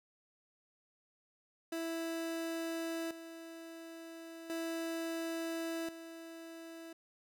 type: tone with tremolo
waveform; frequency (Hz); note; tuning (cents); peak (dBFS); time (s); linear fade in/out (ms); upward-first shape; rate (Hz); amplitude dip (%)
30% pulse; 329.6; E4; 0; -34; 1.72-6.93; 5; square; 0.36; 70
effects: none